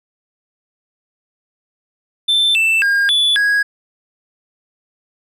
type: tone with pitch steps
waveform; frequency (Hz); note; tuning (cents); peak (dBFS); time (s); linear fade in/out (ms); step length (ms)
triangle; 3546 / 2658 / 1617 / 3450 / 1654; A7 / E7 / G#6 / A7 / G#6; +13 / +14 / -47 / -35 / -8; -10; 2.28-3.63; 10; 270
effects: none